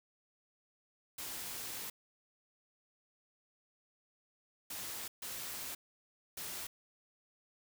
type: noise bursts at uneven times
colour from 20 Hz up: white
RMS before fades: -43 dBFS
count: 4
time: 1.18-1.9 / 4.7-5.08 / 5.22-5.75 / 6.37-6.67 s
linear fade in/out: 5 ms
effects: none